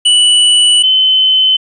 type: tone pair in turn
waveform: square / sine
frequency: 2960 / 3052 Hz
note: F#7 / G7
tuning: 0 / -47 cents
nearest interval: minor second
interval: 53 cents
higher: second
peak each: -6 dBFS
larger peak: neither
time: 0.05-0.83 / 0.83-1.57 s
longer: first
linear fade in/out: 10 ms
effects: resampled to 24000 Hz